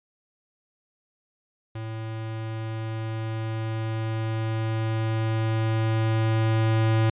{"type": "tone with level ramp", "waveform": "square", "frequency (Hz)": 111.3, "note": "A2", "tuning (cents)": 20, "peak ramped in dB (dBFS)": [-32, -19], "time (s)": [1.75, 7.1], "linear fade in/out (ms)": 5, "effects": ["resampled to 8000 Hz"]}